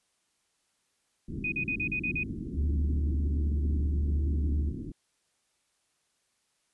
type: low-pass noise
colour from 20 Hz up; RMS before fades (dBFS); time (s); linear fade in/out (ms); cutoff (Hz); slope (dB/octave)
white; -37; 1.28-4.92; 5; 330; 48
type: tone bursts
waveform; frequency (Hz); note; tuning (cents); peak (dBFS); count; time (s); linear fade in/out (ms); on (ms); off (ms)
sine; 2489; D#7; 0; -28; 7; 1.44-2.234; 5; 80; 39
type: tone with vibrato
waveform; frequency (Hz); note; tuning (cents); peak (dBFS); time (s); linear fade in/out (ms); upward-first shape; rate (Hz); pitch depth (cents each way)
sine; 73.42; D2; 0; -25; 2.54-4.73; 50; triangle; 11; 38
effects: white hiss -74 dBFS RMS until 6.73 s + resampled to 24000 Hz